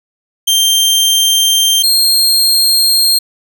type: tone pair in turn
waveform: sawtooth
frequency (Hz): 3160 / 4218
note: G7 / C8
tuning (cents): +13 / +13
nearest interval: perfect fourth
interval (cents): 500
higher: second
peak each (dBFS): -5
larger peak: neither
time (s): 0.47-1.83 / 1.83-3.19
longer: neither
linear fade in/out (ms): 10
effects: none